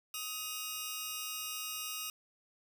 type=tone pair together; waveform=10% pulse; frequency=1260 / 2829 Hz; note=D#6 / F7; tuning=+21 / +22 cents; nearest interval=octave + major second; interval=1401 cents; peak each=-35 / -31 dBFS; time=0.14-2.1 s; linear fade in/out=2 ms; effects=none